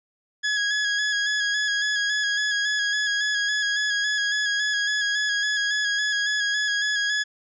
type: tone with vibrato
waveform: sawtooth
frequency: 1673 Hz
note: G#6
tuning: 12 cents sharp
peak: -18 dBFS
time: 0.43-7.24 s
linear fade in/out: 20 ms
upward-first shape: square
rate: 3.6 Hz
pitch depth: 23 cents each way
effects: resampled to 16000 Hz